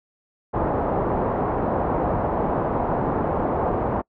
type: low-pass noise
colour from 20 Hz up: white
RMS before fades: -23 dBFS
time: 0.53-4.02 s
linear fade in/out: 20 ms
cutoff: 910 Hz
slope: 24 dB/octave
effects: noise-tail reverb RT60 0.1 s tail -26 dB re dry